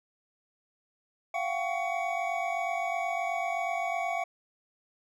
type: tone cluster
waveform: triangle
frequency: 690 / 738 / 781 / 1118 / 2252 Hz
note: F5 / F#5 / G5 / C#6 / C#7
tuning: -21 / -5 / -7 / +14 / +27 cents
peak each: -30 / -33 / -37 / -38 / -34 dBFS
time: 1.34-4.24 s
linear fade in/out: 5 ms
effects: none